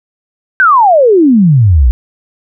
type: exponential sweep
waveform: sine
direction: down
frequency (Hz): 1579 to 55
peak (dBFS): -3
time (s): 0.6-1.91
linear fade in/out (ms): 0
effects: none